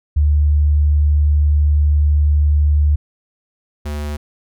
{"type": "tone pair in turn", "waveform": ["sine", "square"], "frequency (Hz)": [74, 74], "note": ["D2", "D2"], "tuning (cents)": [14, 14], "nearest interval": "unison", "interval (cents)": 0, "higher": "neither", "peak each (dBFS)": [-10, -22], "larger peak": "first", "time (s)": [[0.16, 2.96], [3.85, 4.17]], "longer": "first", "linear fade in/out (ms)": 10, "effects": []}